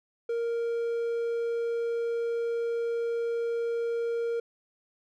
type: tone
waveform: triangle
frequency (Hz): 466.2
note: A#4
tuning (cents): 0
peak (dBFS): -25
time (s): 0.29-4.4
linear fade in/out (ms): 5
effects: none